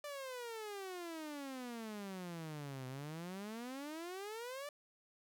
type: exponential two-way sweep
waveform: sawtooth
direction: down then up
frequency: 593 to 126.8 to 593 Hz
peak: -40 dBFS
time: 0.04-4.69 s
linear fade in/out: 2 ms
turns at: 2.87 s
effects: none